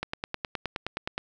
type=click train; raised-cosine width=0.3 ms; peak=-14 dBFS; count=12; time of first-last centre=0.03-1.179 s; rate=9.57 Hz; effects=none